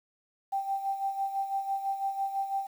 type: tone with tremolo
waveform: sine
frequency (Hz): 784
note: G5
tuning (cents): 0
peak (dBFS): -26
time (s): 0.52-2.67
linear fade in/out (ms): 10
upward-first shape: sine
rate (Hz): 6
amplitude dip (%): 65
effects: 9-bit